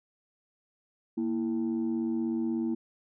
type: tone pair together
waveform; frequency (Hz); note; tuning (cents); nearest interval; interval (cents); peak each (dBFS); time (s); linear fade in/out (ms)
sine; 233.1 / 329.6; A#3 / E4; 0 / 0; tritone; 600; -28 / -29; 1.17-2.75; 10
effects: tanh soft clip ceiling -23 dBFS